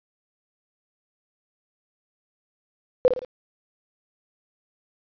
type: tone with echo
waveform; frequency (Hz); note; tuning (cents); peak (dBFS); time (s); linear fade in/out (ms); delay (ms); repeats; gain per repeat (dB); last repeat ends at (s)
sine; 505; B4; +39; -12; 3.05-3.08; 0; 56; 3; -7; 3.248
effects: resampled to 11025 Hz + 9-bit